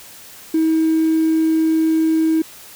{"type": "tone with hard clipping", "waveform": "triangle", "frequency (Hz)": 320, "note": "D#4", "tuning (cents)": 49, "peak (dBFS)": -13, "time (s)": [0.54, 2.42], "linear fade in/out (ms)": 5, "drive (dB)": 3, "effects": ["white hiss -40 dBFS RMS until 2.75 s"]}